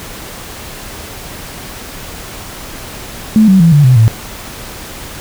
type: tone with pitch steps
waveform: sine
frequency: 217.3 / 190.27 / 166.6 / 145.87 / 127.72 / 111.83 Hz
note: A3 / F#3 / E3 / D3 / C3 / A2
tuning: -21 / +49 / +19 / -11 / -41 / +29 cents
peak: -3 dBFS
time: 3.36-4.08 s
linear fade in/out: 0 ms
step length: 120 ms
effects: pink hiss -28 dBFS RMS until 5.2 s